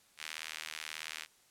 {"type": "tone with high-pass filter", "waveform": "sawtooth", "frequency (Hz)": 78.4, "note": "D#2", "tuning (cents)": 14, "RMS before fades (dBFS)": -44, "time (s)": [0.17, 1.27], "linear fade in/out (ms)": 50, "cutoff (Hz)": 2200, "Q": 1.3, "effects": ["white hiss -66 dBFS RMS until 1.5 s", "low-pass 11000 Hz 12 dB/octave"]}